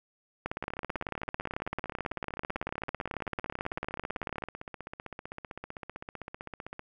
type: two click trains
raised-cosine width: 0.5 ms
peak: -17 / -24 dBFS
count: 73 / 97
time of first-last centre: 0.46-4.438 / 0.64-6.794 s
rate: 18.1 / 15.6 Hz
effects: none